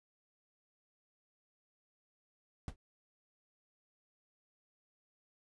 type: noise with exponential decay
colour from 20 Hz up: brown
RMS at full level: -33 dBFS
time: 2.68-2.76 s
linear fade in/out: 1 ms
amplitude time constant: 17 ms
effects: resampled to 24000 Hz